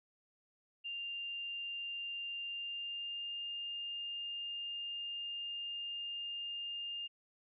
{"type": "tone with pitch glide", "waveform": "sine", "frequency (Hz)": [2794, 2812], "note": ["F7", "F7"], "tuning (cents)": [0, 11], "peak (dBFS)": -39, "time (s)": [0.84, 7.08], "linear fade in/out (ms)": 20, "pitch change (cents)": 11, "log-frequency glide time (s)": [2.44, 3.37], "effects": []}